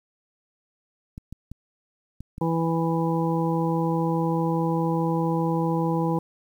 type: clicks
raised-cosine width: 5 ms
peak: -24 dBFS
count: 5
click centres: 1.179 / 1.326 / 1.516 / 2.206 / 2.381 s
type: harmonic tone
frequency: 164.81 Hz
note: E3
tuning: in tune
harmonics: 1 / 2 / 3 / 5 / 6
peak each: -24 / -27 / -29 / -31 / -32 dBFS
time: 2.41-6.19 s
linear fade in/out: 5 ms
effects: 9-bit